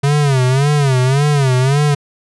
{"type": "tone with vibrato", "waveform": "square", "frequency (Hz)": 137.1, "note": "C#3", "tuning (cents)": -19, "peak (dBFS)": -11, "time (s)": [0.03, 1.95], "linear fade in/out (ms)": 10, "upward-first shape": "sine", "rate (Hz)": 1.8, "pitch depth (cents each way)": 140, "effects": ["resampled to 24000 Hz"]}